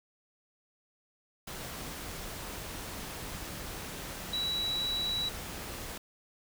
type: tone in noise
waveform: sine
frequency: 3914 Hz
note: B7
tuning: 16 cents flat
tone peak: -30 dBFS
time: 4.33-5.29 s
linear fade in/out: 5 ms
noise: pink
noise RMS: -41 dBFS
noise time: 1.47-5.98 s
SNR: +8 dB
effects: none